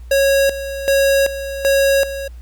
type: tone with tremolo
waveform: square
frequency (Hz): 550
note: C#5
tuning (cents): -14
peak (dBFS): -12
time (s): 0.11-2.28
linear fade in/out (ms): 5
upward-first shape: square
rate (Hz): 1.3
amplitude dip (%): 75
effects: added 60 Hz sine -32 dBFS peak until 2.41 s + pink hiss -55 dBFS RMS until 2.41 s